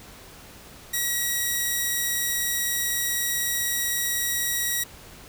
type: tone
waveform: 5% pulse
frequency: 1916 Hz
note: A#6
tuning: 47 cents sharp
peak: -13 dBFS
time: 0.93-4.84 s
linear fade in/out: 10 ms
effects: pink hiss -46 dBFS RMS until 5.28 s